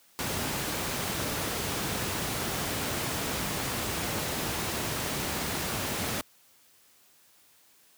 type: noise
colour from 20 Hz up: pink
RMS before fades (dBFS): -31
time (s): 0.19-6.21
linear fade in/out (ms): 0
effects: white hiss -61 dBFS RMS until 7.97 s + high-pass 80 Hz 12 dB/octave